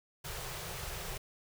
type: band-stop noise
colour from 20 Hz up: pink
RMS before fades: -41 dBFS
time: 0.24-1.18 s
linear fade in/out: 10 ms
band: 180 to 350 Hz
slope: 96 dB/octave
effects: none